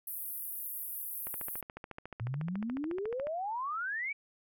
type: band-pass noise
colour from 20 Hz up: white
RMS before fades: -40 dBFS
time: 0.07-1.61 s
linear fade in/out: 5 ms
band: 11000 to 16000 Hz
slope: 48 dB/octave
type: click train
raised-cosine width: 0.5 ms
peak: -28 dBFS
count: 29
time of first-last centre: 1.27-3.27 s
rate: 14 Hz
type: exponential sweep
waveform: sine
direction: up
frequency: 110 to 2333 Hz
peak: -33 dBFS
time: 2.2-4.13 s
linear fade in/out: 10 ms
effects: none